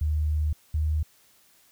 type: tone pair in turn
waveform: sine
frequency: 76.3 / 77.01 Hz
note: D#2 / D#2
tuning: -33 / -17 cents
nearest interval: unison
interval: 16 cents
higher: second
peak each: -22 dBFS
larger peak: neither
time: 0.01-0.53 / 0.74-1.03 s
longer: first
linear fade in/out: 5 ms
effects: white hiss -60 dBFS RMS until 1.71 s